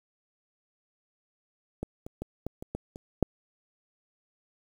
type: clicks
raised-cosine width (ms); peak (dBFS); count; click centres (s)
2; -19 / -26 / -21 / -19 / -25 / -19 / -28 / -8; 8; 1.83 / 2.065 / 2.22 / 2.466 / 2.625 / 2.75 / 2.959 / 3.227
effects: 8-bit